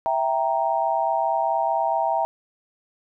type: chord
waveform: sine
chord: E diminished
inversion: none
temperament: equal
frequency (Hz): 659.3 / 784 / 932.3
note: E5 / G5 / Bb5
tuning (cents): 0 / 0 / 0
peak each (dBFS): -24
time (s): 0.06-2.25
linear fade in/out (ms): 0
effects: none